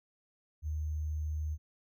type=tone with sample-and-hold; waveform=sine; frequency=76.8 Hz; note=D#2; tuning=22 cents flat; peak=-32 dBFS; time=0.62-1.58 s; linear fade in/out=50 ms; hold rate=6300 Hz; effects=none